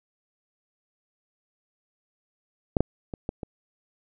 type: clicks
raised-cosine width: 2 ms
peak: -7 / -6 / -20 / -15 / -20 dBFS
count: 5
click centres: 2.768 / 2.806 / 3.138 / 3.291 / 3.432 s
effects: none